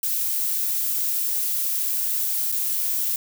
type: noise with dropouts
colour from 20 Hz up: violet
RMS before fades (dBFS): -24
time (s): 0.03-3.16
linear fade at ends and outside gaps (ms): 2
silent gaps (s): 2.518-2.523
effects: none